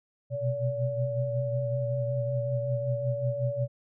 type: tone cluster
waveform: sine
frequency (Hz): 118.7 / 124.4 / 129.8 / 572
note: A#2 / B2 / C3 / D5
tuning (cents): +32 / +13 / -13 / -46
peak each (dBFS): -37 / -30 / -35 / -30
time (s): 0.3-3.68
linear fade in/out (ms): 50
effects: none